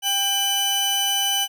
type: tone pair together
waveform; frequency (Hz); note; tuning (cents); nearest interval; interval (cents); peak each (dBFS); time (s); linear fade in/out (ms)
sawtooth; 794.1 / 2998; G5 / F#7; +22 / +22; octave + major seventh; 2300; -23 / -17; 0.02-1.48; 50
effects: none